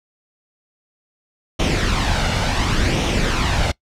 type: noise with flanger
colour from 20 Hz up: pink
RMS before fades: -18 dBFS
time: 1.59-3.72 s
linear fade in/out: 10 ms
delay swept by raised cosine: 0.32 to 1.42 ms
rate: 0.69 Hz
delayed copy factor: +0.5
effects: noise-tail reverb RT60 0.1 s tail -22 dB re dry + low-pass 5000 Hz 12 dB/octave